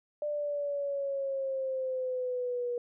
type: exponential sweep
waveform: sine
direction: down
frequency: 595 to 481.5 Hz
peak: -30 dBFS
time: 0.22-2.78 s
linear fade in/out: 2 ms
effects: none